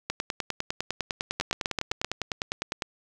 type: two click trains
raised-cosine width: 0.2 ms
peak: -9 / -11 dBFS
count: 6 / 28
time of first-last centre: 1.4-2.046 / 0.1-2.822 s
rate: 7.74 / 9.92 Hz
effects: none